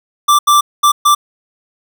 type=tone bursts at uneven times; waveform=square; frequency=1174.7 Hz; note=D6; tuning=in tune; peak=-7 dBFS; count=4; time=0.28-0.39 / 0.47-0.61 / 0.83-0.92 / 1.05-1.15 s; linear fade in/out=10 ms; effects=none